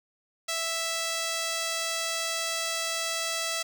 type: tone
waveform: 5% pulse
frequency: 659.3 Hz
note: E5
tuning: in tune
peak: -17 dBFS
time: 0.48-3.63 s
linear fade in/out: 10 ms
effects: none